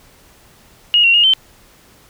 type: tone with pitch steps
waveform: sine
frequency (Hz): 2874 / 2744 / 2855 / 3092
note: F7 / F7 / F7 / G7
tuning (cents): +49 / -31 / +37 / -24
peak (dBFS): -8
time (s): 0.94-1.336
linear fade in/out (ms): 0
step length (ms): 99
effects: pink hiss -48 dBFS RMS until 2.09 s